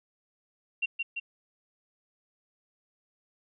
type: tone with echo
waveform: sine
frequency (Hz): 2753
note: F7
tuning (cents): -25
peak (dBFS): -25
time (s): 0.82-0.86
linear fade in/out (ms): 10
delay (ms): 170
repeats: 2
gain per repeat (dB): -3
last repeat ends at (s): 1.2
effects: none